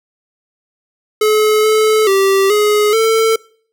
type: tone with pitch steps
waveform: square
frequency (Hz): 428.8 / 433.3 / 389.4 / 419.2 / 446.5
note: A4 / A4 / G4 / G#4 / A4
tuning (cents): -45 / -27 / -12 / +16 / +25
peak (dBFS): -10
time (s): 1.21-3.36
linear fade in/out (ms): 5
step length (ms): 430
effects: noise-tail reverb RT60 0.5 s tail -23 dB re dry